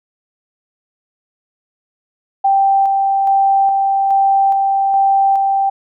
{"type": "tone with tremolo", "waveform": "sine", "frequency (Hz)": 784, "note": "G5", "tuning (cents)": 0, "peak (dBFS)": -9, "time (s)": [2.44, 5.7], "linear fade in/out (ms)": 10, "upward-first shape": "square", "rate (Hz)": 1.2, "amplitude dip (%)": 25, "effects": []}